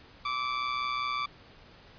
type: tone with amplitude modulation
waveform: sawtooth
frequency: 1163 Hz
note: D6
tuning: 17 cents flat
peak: -23 dBFS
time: 0.25-1.26 s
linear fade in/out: 5 ms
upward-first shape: sine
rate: 125 Hz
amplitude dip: 55%
effects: pink hiss -54 dBFS RMS until 1.98 s + resampled to 11025 Hz